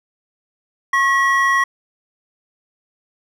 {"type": "tone pair together", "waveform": "triangle", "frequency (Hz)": [1090, 1916.5], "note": ["C#6", "A#6"], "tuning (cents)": [-29, 47], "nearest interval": "minor seventh", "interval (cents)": 976, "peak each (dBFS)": -14, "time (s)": [0.93, 1.64], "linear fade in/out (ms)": 5, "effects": []}